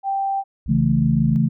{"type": "tone", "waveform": "sine", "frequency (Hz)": 784, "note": "G5", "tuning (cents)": 0, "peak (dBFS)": -19, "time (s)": [0.03, 0.44], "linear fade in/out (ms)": 50}
{"type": "tone with vibrato", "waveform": "sine", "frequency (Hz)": 61.74, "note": "B1", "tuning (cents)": 0, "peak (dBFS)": -29, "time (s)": [0.66, 1.36], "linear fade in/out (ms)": 0, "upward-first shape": "triangle", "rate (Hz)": 6.2, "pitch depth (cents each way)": 24}
{"type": "chord", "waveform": "sine", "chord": "A major", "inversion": "first", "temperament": "equal", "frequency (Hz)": [138.59, 164.81, 220], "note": ["C#3", "E3", "A3"], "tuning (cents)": [0, 0, 0], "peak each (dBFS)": -19, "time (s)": [0.68, 1.49], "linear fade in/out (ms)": 20}
{"effects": []}